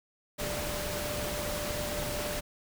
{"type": "tone in noise", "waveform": "sine", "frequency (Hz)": 592, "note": "D5", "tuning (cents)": 14, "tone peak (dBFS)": -37, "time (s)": [0.38, 2.41], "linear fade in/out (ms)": 20, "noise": "pink", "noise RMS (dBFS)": -35, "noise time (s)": [0.38, 2.41], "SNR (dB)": -5, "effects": []}